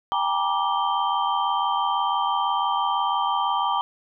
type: tone cluster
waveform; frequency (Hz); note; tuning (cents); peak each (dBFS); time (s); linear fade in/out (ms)
sine; 791 / 869 / 955 / 1173 / 3134; G5 / A5 / A#5 / D6 / G7; +15 / -22 / +42 / -2 / -1; -27 / -30 / -25 / -25 / -33; 0.12-3.81; 0
effects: none